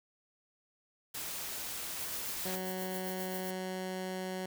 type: noise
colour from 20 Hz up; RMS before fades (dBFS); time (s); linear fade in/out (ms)
white; -40; 1.14-2.56; 10
type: noise with tremolo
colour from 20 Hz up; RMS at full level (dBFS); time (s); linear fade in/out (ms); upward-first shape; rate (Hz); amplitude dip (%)
violet; -41; 1.99-3.51; 5; triangle; 7.5; 70
type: tone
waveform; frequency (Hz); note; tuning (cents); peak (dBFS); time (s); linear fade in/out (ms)
15% pulse; 186.1; F#3; +10; -30; 2.45-4.46; 5
effects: none